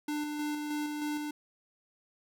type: tone with tremolo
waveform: square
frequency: 298 Hz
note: D4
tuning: 25 cents sharp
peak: -32 dBFS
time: 0.08-1.31 s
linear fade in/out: 5 ms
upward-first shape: square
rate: 3.2 Hz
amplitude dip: 30%
effects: none